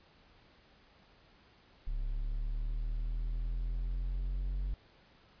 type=linear sweep; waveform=triangle; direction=up; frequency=34.12 to 47.09 Hz; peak=-30 dBFS; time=1.87-4.74 s; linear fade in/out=0 ms; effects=pink hiss -63 dBFS RMS until 5.4 s + resampled to 11025 Hz